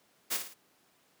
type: noise with echo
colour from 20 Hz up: white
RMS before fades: -31 dBFS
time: 0.3-0.38 s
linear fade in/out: 20 ms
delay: 55 ms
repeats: 3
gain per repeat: -7 dB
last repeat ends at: 0.545 s
effects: pink hiss -67 dBFS RMS until 1.2 s + high-pass 200 Hz 12 dB/octave